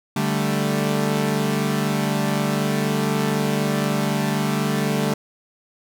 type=chord; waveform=sawtooth; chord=D suspended fourth; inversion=none; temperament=equal; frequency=146.83 / 196 / 220 Hz; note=D3 / G3 / A3; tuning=0 / 0 / 0 cents; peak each=-20 dBFS; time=0.16-5.14 s; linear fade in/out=5 ms; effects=none